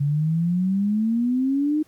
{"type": "exponential sweep", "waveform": "sine", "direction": "up", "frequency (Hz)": [140.2, 311.1], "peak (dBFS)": -18, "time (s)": [0, 1.83], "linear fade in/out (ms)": 10, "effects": ["pink hiss -59 dBFS RMS until 1.87 s", "MP3 96 kbps"]}